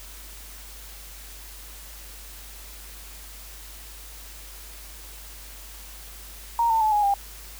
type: tone with pitch steps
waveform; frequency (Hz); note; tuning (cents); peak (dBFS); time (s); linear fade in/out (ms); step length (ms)
sine; 932.3 / 897.4 / 863.9 / 831.5 / 800.4; A#5 / A5 / A5 / G#5 / G5; 0 / +34 / -32 / +2 / +36; -18; 6.59-7.14; 2; 110
effects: added 50 Hz sine -43 dBFS peak until 7.59 s + white hiss -44 dBFS RMS until 7.59 s